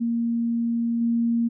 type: tone with level steps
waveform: sine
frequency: 233.1 Hz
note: A#3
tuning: in tune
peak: -21 / -19 dBFS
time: 0-1.49 s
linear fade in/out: 20 ms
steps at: 1.01 s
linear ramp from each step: 5 ms
effects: none